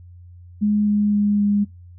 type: tone with pitch steps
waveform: sine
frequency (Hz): 208.7 / 207.3 / 205.8 / 204.4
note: G#3 / G#3 / G#3 / G#3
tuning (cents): +9 / -3 / -16 / -27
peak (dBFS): -15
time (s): 0.61-1.65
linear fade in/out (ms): 20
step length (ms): 260
effects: noise-tail reverb RT60 0.2 s tail -25 dB re dry + added 88 Hz sine -40 dBFS peak until 1.98 s